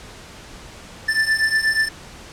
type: beating tone pair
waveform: square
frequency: 1760 / 1768.3 Hz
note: A6 / A6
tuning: 0 / +8 cents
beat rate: 8.3 Hz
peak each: -22 / -19 dBFS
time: 1.08-1.89 s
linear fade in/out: 10 ms
effects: pink hiss -40 dBFS RMS until 2.32 s + low-pass 8000 Hz 12 dB/octave